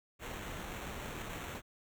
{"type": "noise with sample-and-hold", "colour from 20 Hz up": "pink", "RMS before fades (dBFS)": -43, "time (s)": [0.19, 1.62], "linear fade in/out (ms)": 50, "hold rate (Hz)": 4900, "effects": []}